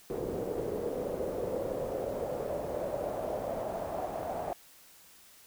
brown noise with band-pass filter sweep, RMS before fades -35 dBFS, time 0.1-4.53 s, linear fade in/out 0 ms, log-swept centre 440 to 700 Hz, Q 4.6, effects white hiss -57 dBFS RMS until 5.46 s

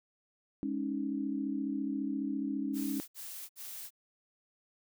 sine chord, Ab suspended fourth, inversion none, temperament just, 207.7 / 276.9 / 311.5 Hz, Ab3 / Db4 / Eb4, 0 / -2 / +2 cents, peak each -38 / -34 / -38 dBFS, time 0.63-3 s, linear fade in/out 0 ms
blue noise bursts, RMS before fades -44 dBFS, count 3, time 2.73-3.906 s, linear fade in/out 50 ms, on 350 ms, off 63 ms
effects none

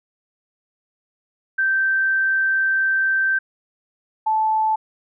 sine tone pair in turn, 1559 / 872.9 Hz, G6 / A5, -10 / -14 cents, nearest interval minor seventh, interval 1004 cents, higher first, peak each -16 dBFS, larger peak neither, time 1.58-3.39 / 4.26-4.76 s, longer first, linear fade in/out 10 ms, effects none

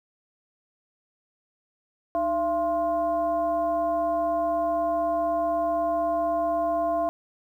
sine tone with frequency modulation, 679 Hz, F5, 49 cents flat, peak -22 dBFS, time 2.15-7.09 s, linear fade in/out 0 ms, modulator 373 Hz, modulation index 0.64, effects 10-bit

